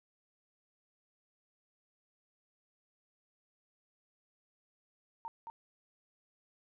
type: tone with echo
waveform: sine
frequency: 917 Hz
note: A#5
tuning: 29 cents flat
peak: -39 dBFS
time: 5.25-5.28 s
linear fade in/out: 0 ms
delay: 220 ms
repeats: 1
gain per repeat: -3 dB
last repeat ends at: 5.5 s
effects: none